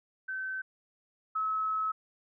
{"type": "tone pair in turn", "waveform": "sine", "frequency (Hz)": [1535, 1290.8], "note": ["G6", "E6"], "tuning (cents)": [-37, -37], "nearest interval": "minor third", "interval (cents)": 300, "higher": "first", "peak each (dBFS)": [-33, -28], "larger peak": "second", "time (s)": [[0.28, 0.62], [1.35, 1.92]], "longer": "second", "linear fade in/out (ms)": 10, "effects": []}